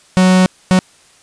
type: tone bursts at uneven times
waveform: 45% pulse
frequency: 185 Hz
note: F#3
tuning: in tune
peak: -7 dBFS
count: 2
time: 0.17-0.46 / 0.71-0.79 s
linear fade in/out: 0 ms
effects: white hiss -48 dBFS RMS until 1.22 s + resampled to 22050 Hz